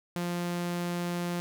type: tone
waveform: sawtooth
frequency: 174.61 Hz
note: F3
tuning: in tune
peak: -26 dBFS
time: 0.16-1.4 s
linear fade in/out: 0 ms
effects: none